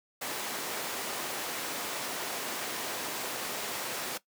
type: high-pass noise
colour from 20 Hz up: pink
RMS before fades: -36 dBFS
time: 0.21-4.18 s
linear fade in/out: 10 ms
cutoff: 350 Hz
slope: 12 dB/octave
effects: noise-tail reverb RT60 0.1 s tail -17 dB re dry